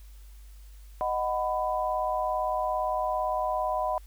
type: chord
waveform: sine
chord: B major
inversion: first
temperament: equal with one note detuned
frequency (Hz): 622.3 / 740 / 997.5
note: D#5 / F#5 / B5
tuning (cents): 0 / 0 / +17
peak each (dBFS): -30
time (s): 1.01-3.98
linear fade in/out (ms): 0
effects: added 50 Hz sine -45 dBFS peak until 4.06 s + white hiss -61 dBFS RMS until 4.06 s